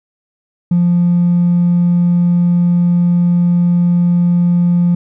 sine tone with hard clipping, 174.61 Hz, F3, in tune, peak -9 dBFS, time 0.71-4.95 s, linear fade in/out 5 ms, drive 1 dB, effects none

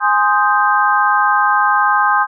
sine chord, Ab major seventh, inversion none, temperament equal, 830.6 / 1046.5 / 1244.5 / 1568 Hz, Ab5 / C6 / Eb6 / G6, 0 / 0 / 0 / 0 cents, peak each -16 dBFS, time 0-2.27 s, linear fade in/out 50 ms, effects none

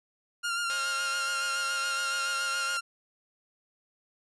sawtooth tone with vibrato, 1397 Hz, F6, in tune, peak -25 dBFS, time 0.43-2.81 s, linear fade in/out 20 ms, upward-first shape sine, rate 7.1 Hz, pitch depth 29 cents each way
5% pulse chord, Ab major, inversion first, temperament equal with one note detuned, 533.3 / 622.3 / 830.6 Hz, C5 / Eb5 / Ab5, +33 / 0 / 0 cents, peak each -28 / -33 / -33 dBFS, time 0.7-2.77 s, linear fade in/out 0 ms
effects resampled to 24000 Hz

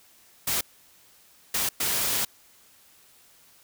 white noise bursts at uneven times, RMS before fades -26 dBFS, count 3, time 0.47-0.61 / 1.54-1.69 / 1.8-2.25 s, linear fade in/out 5 ms, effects white hiss -57 dBFS RMS until 3.63 s

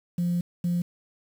sine tone pair in turn, 174.61 / 174.61 Hz, F3 / F3, 0 / 0 cents, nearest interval unison, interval 0 cents, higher neither, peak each -21 dBFS, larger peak neither, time 0.18-0.41 / 0.64-0.82 s, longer first, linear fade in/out 5 ms, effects tanh soft clip ceiling -20 dBFS + 8-bit

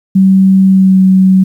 sine tone with pitch glide, 191.1 to 188.58 Hz, G3 to F#3, -44 to +33 cents, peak -3 dBFS, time 0.15-1.44 s, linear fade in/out 10 ms, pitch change -23 cents, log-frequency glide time 0.68-1 s, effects 7-bit

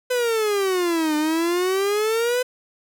45% pulse exponential two-way sweep, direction down then up, 507 to 300 to 507 Hz, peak -19 dBFS, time 0.1-2.43 s, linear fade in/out 10 ms, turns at 1.16 s, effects none

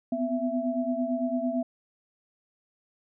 sine tone cluster, 246.1 / 255 / 665 Hz, B3 / C4 / E5, -6 / -44 / +15 cents, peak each -30 dBFS, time 0.12-1.63 s, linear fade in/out 5 ms, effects none

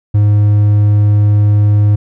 triangle tone, 103.83 Hz, G#2, in tune, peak -4 dBFS, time 0.14-1.96 s, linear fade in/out 10 ms, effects none

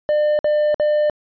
triangle tone bursts, 600 Hz, D5, 37 cents sharp, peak -12 dBFS, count 3, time 0.09-1.098 s, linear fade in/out 0 ms, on 300 ms, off 54 ms, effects resampled to 11025 Hz

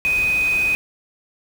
sine tone in noise, 2502 Hz, D#7, 9 cents sharp, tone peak -16 dBFS, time 0.05-0.75 s, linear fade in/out 0 ms, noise pink, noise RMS -33 dBFS, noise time 0.05-0.75 s, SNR +14 dB, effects none

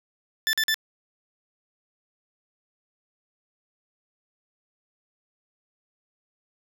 20% pulse tone bursts, 1760 Hz, A6, in tune, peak -16 dBFS, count 3, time 0.47-0.743 s, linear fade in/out 0 ms, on 61 ms, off 45 ms, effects none

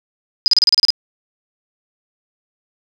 sine tone bursts, 4980 Hz, D#8, 1 cent sharp, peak -8 dBFS, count 9, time 0.46-0.904 s, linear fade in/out 0 ms, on 20 ms, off 33 ms, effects none

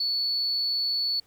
sine tone, 4437 Hz, C#8, 1 cent sharp, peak -23 dBFS, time 0-1.2 s, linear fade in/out 5 ms, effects tanh soft clip ceiling -19 dBFS + pink hiss -63 dBFS RMS until 1.26 s

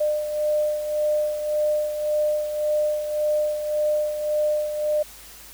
sine beating tone pair, 602 / 603.8 Hz, D5 / D5, +43 / +48 cents, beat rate 1.8 Hz, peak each -21 / -29 dBFS, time 0-5.03 s, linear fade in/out 10 ms, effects added 50 Hz sine -52 dBFS peak until 5.53 s + white hiss -44 dBFS RMS until 5.53 s

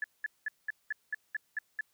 sine tone bursts, 1722 Hz, A6, 38 cents flat, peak -30 dBFS, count 9, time 0.02-1.809 s, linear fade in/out 2 ms, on 21 ms, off 200 ms, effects white hiss -73 dBFS RMS until 1.93 s

